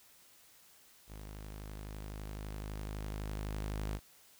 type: tone with level ramp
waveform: sawtooth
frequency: 51.9 Hz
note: G#1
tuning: in tune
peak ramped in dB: -42 to -31 dBFS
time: 1.07-4 s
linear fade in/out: 50 ms
effects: white hiss -62 dBFS RMS until 4.39 s